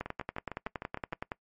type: two click trains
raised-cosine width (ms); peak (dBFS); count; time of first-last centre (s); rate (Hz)
0.5; -19 / -22; 15 / 8; 0.01-1.318 / 0.06-1.125; 10.7 / 6.57
effects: noise-tail reverb RT60 0.1 s tail -22 dB re dry + MP3 48 kbps